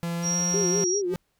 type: tone with pitch glide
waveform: 45% pulse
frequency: 170 to 175.59 Hz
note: F3 to F3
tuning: -46 to +10 cents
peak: -27 dBFS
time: 0.03-0.84 s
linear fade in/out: 0 ms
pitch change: +56 cents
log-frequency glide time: 0.17-0.41 s
type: tone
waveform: sine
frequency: 5670 Hz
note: F8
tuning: 25 cents sharp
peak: -24 dBFS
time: 0.22-1.02 s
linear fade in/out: 50 ms
type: tone with vibrato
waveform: sine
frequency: 380 Hz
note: F#4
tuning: 46 cents sharp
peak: -24 dBFS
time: 0.54-1.14 s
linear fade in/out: 0 ms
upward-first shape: sine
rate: 5.1 Hz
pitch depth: 140 cents each way
type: tone with exponential growth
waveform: square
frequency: 174.61 Hz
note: F3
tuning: in tune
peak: -27 dBFS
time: 1.02-1.16 s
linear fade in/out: 0 ms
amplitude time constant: 29 ms
effects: pink hiss -72 dBFS RMS until 1.39 s